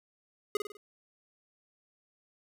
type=tone with echo; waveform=square; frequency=415.3 Hz; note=G#4; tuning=in tune; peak=-26 dBFS; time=0.55-0.57 s; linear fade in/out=2 ms; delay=50 ms; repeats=4; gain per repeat=-6 dB; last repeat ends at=0.77 s; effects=none